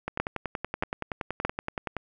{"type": "two click trains", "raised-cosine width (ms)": 0.5, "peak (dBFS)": [-10, -15], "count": [3, 21], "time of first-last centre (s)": [[0.2, 1.45], [0.08, 1.967]], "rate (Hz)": [1.6, 10.6], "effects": []}